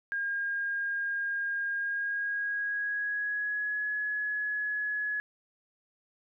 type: tone with pitch glide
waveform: sine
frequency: 1618 to 1691.6 Hz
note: G#6 to G#6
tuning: -46 to +31 cents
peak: -29 dBFS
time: 0.12-5.2 s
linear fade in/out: 0 ms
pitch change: +77 cents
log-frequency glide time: 1.72-3.88 s
effects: none